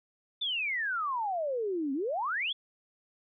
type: exponential two-way sweep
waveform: sine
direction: down then up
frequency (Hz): 3610 to 261.8 to 3545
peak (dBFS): -29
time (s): 0.41-2.53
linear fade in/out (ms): 10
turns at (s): 1.93
effects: none